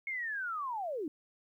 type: linear sweep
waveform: sine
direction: down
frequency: 2186 to 277.2 Hz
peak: -34 dBFS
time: 0.07-1.08 s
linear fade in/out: 2 ms
effects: 12-bit